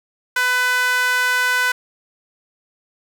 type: tone with high-pass filter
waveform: sawtooth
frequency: 500 Hz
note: B4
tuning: 21 cents sharp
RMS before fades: -18 dBFS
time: 0.36-1.72 s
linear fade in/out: 5 ms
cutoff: 1400 Hz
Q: 3.7
effects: none